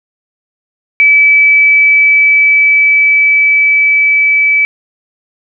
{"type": "tone with level ramp", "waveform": "sine", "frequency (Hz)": 2300, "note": "D7", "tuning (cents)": -37, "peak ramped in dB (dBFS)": [-3, -6], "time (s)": [1, 4.65], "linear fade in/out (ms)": 0, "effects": []}